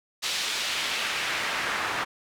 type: noise with band-pass filter sweep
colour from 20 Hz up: pink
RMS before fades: -29 dBFS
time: 0.22-2.05 s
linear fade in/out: 20 ms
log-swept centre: 4100 to 1400 Hz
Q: 1.1
effects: none